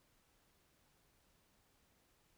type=silence; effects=pink hiss -74 dBFS RMS until 2.37 s